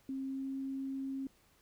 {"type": "tone with pitch glide", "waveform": "sine", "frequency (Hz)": [267.5, 269.2], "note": ["C4", "C4"], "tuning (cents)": [38, 49], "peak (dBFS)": -36, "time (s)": [0.09, 1.27], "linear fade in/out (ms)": 2, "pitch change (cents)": 11, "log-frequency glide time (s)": [0.21, 0.51], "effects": ["pink hiss -68 dBFS RMS until 1.61 s"]}